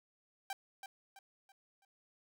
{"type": "tone with echo", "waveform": "sawtooth", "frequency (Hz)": 784, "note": "G5", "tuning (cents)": 0, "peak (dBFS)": -34, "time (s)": [0.5, 0.53], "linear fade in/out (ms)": 2, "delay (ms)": 330, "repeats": 4, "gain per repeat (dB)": -8, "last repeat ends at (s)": 1.85, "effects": []}